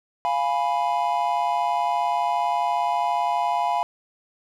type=chord; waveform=triangle; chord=F diminished; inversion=none; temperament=equal; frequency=698.5 / 830.6 / 987.8 Hz; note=F5 / Ab5 / Cb6; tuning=0 / 0 / 0 cents; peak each=-23 dBFS; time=0.25-3.83 s; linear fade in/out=0 ms; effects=none